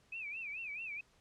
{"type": "tone with vibrato", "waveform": "sine", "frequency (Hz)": 2489, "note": "D#7", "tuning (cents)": 0, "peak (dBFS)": -40, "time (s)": [0.12, 1.01], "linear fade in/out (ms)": 5, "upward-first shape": "sine", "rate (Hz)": 4.6, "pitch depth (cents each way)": 160, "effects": ["pink hiss -69 dBFS RMS until 1.2 s", "low-pass 8000 Hz 12 dB/octave"]}